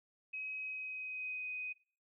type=tone with pitch glide; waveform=sine; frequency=2541 to 2503 Hz; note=D#7 to D#7; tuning=+36 to +10 cents; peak=-39 dBFS; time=0.33-1.73 s; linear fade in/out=10 ms; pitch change=-26 cents; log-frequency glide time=0.55-1.48 s; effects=noise-tail reverb RT60 0.4 s tail -19 dB re dry